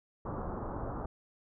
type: low-pass noise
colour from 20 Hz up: pink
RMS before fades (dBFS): -38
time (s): 0.25-1.06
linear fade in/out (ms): 5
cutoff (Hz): 1300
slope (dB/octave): 48
effects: none